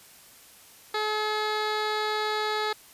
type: tone with low-pass filter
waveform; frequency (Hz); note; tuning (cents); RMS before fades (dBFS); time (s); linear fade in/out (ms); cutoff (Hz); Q
15% pulse; 427.2; G#4; +49; -28; 0.94-2.73; 5; 3900; 2
effects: white hiss -52 dBFS RMS until 2.93 s + resampled to 32000 Hz